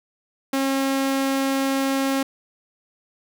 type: tone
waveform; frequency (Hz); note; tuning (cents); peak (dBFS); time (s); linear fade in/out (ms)
sawtooth; 270.7; C#4; -41; -16; 0.53-2.23; 5
effects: none